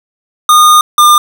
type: tone pair in turn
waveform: square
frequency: 1225 / 1202.6 Hz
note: D#6 / D6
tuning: -27 / +41 cents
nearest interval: unison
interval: 32 cents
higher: first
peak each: -3 dBFS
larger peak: neither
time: 0.49-0.81 / 0.98-1.18 s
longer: first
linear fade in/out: 2 ms
effects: none